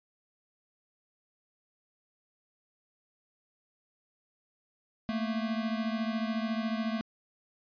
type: beating tone pair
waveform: square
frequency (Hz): 220 / 234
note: A3 / A#3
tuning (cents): 0 / +7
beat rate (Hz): 14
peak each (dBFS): -32 / -36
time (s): 5.09-7.01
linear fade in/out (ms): 0
effects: resampled to 11025 Hz